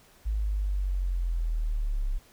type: linear sweep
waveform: sine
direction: down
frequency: 53.7 to 33.12 Hz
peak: -25 dBFS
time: 0.25-2.19 s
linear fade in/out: 20 ms
effects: pink hiss -58 dBFS RMS until 2.32 s